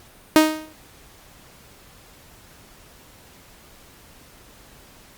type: tone with exponential decay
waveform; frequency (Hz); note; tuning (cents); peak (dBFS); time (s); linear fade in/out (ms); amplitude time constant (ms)
sawtooth; 311.9; D#4; +4; -4; 0.36-0.73; 0; 80
effects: pink hiss -49 dBFS RMS until 5.17 s + Opus 48 kbps